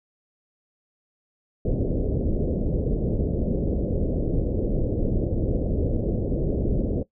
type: low-pass noise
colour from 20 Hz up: pink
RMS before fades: -24 dBFS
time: 1.65-7.03 s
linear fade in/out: 2 ms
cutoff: 560 Hz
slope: 48 dB/octave
effects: noise-tail reverb RT60 0.1 s tail -18 dB re dry